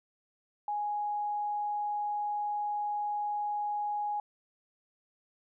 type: tone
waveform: sine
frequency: 830.6 Hz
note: G#5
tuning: in tune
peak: -30 dBFS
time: 0.68-4.2 s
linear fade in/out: 2 ms
effects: none